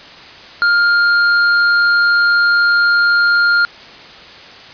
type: tone with tanh clipping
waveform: triangle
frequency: 1406 Hz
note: F6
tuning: 11 cents sharp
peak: -11 dBFS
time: 0.62-3.65 s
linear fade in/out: 0 ms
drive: 15 dB
effects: white hiss -36 dBFS RMS until 4.73 s + resampled to 11025 Hz